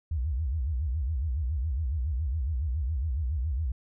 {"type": "tone with vibrato", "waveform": "sine", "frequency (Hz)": 70.3, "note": "C#2", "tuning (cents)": 25, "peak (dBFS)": -26, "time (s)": [0.11, 3.72], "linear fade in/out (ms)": 5, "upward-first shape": "sine", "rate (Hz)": 7.2, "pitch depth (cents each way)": 290, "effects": []}